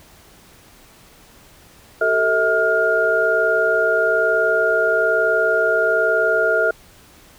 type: tone cluster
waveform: sine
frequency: 386.1 / 447.2 / 644 / 1414 Hz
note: G4 / A4 / E5 / F6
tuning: -26 / +28 / -41 / +21 cents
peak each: -26 / -20 / -19 / -18 dBFS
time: 2.01-6.71 s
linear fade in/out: 5 ms
effects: pink hiss -48 dBFS RMS until 7.38 s